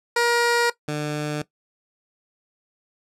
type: tone pair in turn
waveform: 15% pulse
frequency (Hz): 474.3 / 149.65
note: A#4 / D3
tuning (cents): +30 / +33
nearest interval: octave + minor sixth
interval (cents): 1997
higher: first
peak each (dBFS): -11 / -18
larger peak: first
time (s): 0.16-0.7 / 0.88-1.42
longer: neither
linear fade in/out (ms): 5
effects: noise-tail reverb RT60 0.1 s tail -17 dB re dry + low-pass 10000 Hz 12 dB/octave